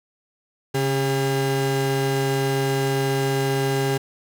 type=tone pair together; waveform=35% pulse; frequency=136.9 / 403.2 Hz; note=C#3 / G4; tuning=-21 / +49 cents; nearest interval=octave + perfect fifth; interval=1870 cents; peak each=-21 dBFS; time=0.74-3.98 s; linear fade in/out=10 ms; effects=none